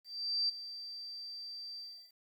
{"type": "tone with ADSR envelope", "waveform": "sine", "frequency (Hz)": 4678, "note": "D8", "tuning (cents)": -8, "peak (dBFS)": -28, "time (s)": [0.04, 2.13], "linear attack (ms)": 450, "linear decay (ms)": 11, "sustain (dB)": -14, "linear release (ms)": 350, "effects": ["11-bit"]}